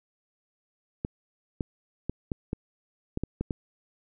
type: clicks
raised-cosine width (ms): 3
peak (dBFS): -16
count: 9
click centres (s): 1.049 / 1.608 / 2.096 / 2.318 / 2.531 / 3.174 / 3.236 / 3.41 / 3.508
effects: none